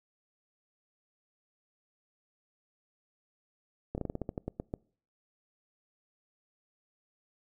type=slowing click train; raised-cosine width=2 ms; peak=-21 dBFS; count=12; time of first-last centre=3.95-4.739 s; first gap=29 ms; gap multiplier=1.17; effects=noise-tail reverb RT60 0.5 s tail -25 dB re dry